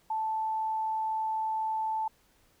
sine tone, 878 Hz, A5, 4 cents flat, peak -28 dBFS, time 0.1-2.08 s, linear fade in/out 5 ms, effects pink hiss -66 dBFS RMS until 2.6 s

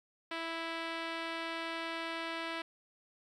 5% pulse tone with low-pass filter, 329.6 Hz, E4, in tune, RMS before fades -39 dBFS, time 0.31-2.62 s, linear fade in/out 5 ms, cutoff 4000 Hz, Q 0.55, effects 11-bit

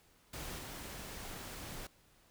pink noise with level steps, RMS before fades -44 / -46 dBFS, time 0.33-1.87 s, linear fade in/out 5 ms, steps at 0.58 s, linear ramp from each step 10 ms, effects pink hiss -67 dBFS RMS until 2.3 s

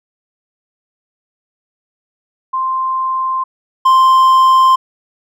sine / triangle tone pair in turn, 1046.5 / 1046.5 Hz, C6 / C6, 0 / 0 cents, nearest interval unison, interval 0 cents, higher neither, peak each -14 / -4 dBFS, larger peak second, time 2.53-3.44 / 3.85-4.76 s, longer neither, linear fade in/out 10 ms, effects none

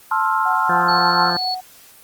sine chord, F major seventh, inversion first, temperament equal with one note detuned, 880 / 1056.2 / 1318.5 / 1396.9 Hz, A5 / C6 / E6 / F6, 0 / +16 / 0 / 0 cents, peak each -20 / -20 / -23 / -22 dBFS, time 0.11-1.3 s, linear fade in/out 5 ms
sine tone with tremolo, 740 Hz, F#5, in tune, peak -21 dBFS, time 0.45-1.61 s, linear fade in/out 10 ms, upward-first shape triangle, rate 4.1 Hz, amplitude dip 60%
harmonic tone, 174.61 Hz, F3, in tune, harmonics 1 / 2 / 3 / 4 / 5 / 6 / 7 / 8 / 9 / 10, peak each -27 / -29 / -30 / -30 / -25 / -31 / -31 / -30 / -29 / -31 dBFS, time 0.69-1.37 s, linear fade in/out 5 ms
sine tone, 4404 Hz, C#8, 12 cents flat, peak -21 dBFS, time 0.88-1.55 s, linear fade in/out 10 ms
effects white hiss -46 dBFS RMS until 2.03 s + Opus 24 kbps

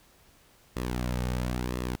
sawtooth tone with flanger, 61.74 Hz, B1, in tune, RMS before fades -31 dBFS, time 0.76-1.96 s, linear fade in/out 5 ms, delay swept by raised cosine 1.3 to 3 ms, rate 0.98 Hz, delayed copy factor -0.6, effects pink hiss -60 dBFS RMS until 2 s

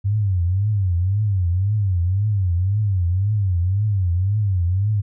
sine tone with vibrato, 96 Hz, G2, 36 cents flat, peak -16 dBFS, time 0.04-5.02 s, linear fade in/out 20 ms, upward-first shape triangle, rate 1.9 Hz, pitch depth 220 cents each way, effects none

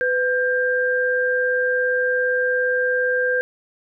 sine tone pair together, 501.4 / 1592 Hz, B4 / G6, +26 / +26 cents, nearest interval octave + minor sixth, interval 2000 cents, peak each -20 dBFS, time 0.01-3.41 s, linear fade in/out 0 ms, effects none

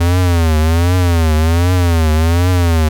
square tone with vibrato, 84 Hz, E2, 33 cents sharp, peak -10 dBFS, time 0-2.89 s, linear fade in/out 10 ms, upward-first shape triangle, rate 1.3 Hz, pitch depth 160 cents each way, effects none

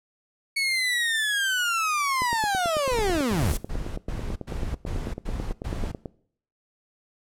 30% pulse linear sweep, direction down, 2227 to 51.91 Hz, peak -20 dBFS, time 0.56-3.53 s, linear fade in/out 10 ms
click train, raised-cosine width 2 ms, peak -19 dBFS, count 36, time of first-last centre 2.22-6.058 s, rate 9.12 Hz
blue noise with exponential growth, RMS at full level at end -31 dBFS, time 2.65-3.57 s, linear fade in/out 2 ms, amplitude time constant 200 ms
brown noise bursts, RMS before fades -30 dBFS, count 8, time 2.91-5.92 s, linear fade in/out 10 ms, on 280 ms, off 110 ms
effects noise-tail reverb RT60 0.6 s tail -20 dB re dry + low-pass 12000 Hz 12 dB/octave

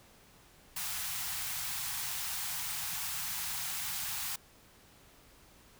white band-stop noise, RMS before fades -37 dBFS, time 0.76-4.36 s, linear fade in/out 5 ms, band 180 to 720 Hz, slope 96 dB/octave, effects pink hiss -60 dBFS RMS until 5.79 s

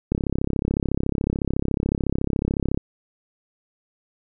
click train, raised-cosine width 3 ms, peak -9 dBFS, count 91, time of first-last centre 0.12-2.775 s, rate 33.9 Hz, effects none

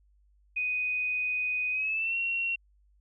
sine tone with pitch glide, 2493 to 2734 Hz, D#7 to F7, +3 to -37 cents, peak -27 dBFS, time 0.56-2.56 s, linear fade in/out 10 ms, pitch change +160 cents, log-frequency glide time 1.71-2.16 s, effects added 50 Hz sine -61 dBFS peak until 3 s

